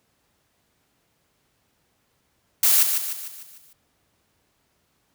blue noise with echo, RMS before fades -17 dBFS, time 2.63-2.83 s, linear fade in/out 2 ms, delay 150 ms, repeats 6, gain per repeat -6 dB, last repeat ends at 3.73 s, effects pink hiss -68 dBFS RMS until 5.14 s + high-pass 60 Hz 12 dB/octave

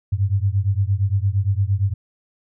sine beating tone pair, 95 / 103.7 Hz, F#2 / G#2, +46 / -2 cents, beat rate 8.7 Hz, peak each -19 / -20 dBFS, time 0.12-1.94 s, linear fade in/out 10 ms, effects none

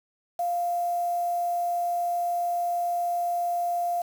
sine tone with quantisation, 698.5 Hz, F5, in tune, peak -24 dBFS, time 0.39-4.02 s, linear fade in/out 5 ms, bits 7, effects none

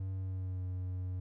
triangle tone with pitch glide, 95.1 to 91.81 Hz, F#2 to F#2, +48 to -13 cents, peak -33 dBFS, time 0-1.2 s, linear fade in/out 5 ms, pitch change -61 cents, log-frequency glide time 0.12-0.64 s, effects none

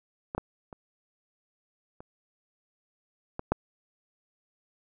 clicks, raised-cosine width 1 ms, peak -19 / -16 / -29 / -30 / -19 / -9 dBFS, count 6, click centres 0.349 / 0.38 / 0.728 / 2.005 / 3.394 / 3.52 s, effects none

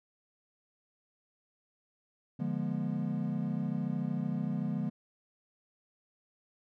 triangle chord, D diminished seventh, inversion none, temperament equal with one note detuned, 146.83 / 174.61 / 207.7 / 241.4 Hz, D3 / F3 / Ab3 / Cb4, 0 / 0 / 0 / -39 cents, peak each -35 / -34 / -34 / -35 dBFS, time 2.39-4.9 s, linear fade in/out 10 ms, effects none

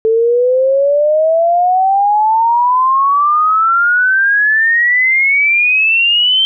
sine exponential sweep, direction up, 440 to 3136 Hz, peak -8 dBFS, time 0.05-6.45 s, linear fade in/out 0 ms, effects none

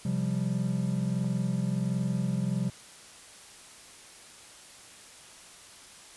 triangle chord, C suspended fourth, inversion none, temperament equal, 130.81 / 174.61 / 196 Hz, C3 / F3 / G3, 0 / 0 / 0 cents, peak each -29 dBFS, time 0.05-2.7 s, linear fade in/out 5 ms
click, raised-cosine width 1 ms, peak -32 dBFS, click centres 1.245 s
effects white hiss -50 dBFS RMS until 6.16 s + resampled to 24000 Hz

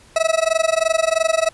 40% pulse tone with amplitude modulation, 648 Hz, E5, 30 cents flat, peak -11 dBFS, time 0.16-1.49 s, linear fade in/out 2 ms, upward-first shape sine, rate 23 Hz, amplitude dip 95%, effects pink hiss -49 dBFS RMS until 1.53 s + resampled to 24000 Hz

